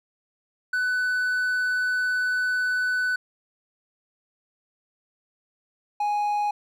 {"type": "tone pair in turn", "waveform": "triangle", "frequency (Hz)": [1497, 829.6], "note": ["F#6", "G#5"], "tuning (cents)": [20, -2], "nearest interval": "minor seventh", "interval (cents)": 1022, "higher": "first", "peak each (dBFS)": -20, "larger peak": "neither", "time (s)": [[0.73, 3.16], [6, 6.51]], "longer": "first", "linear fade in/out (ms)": 5, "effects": []}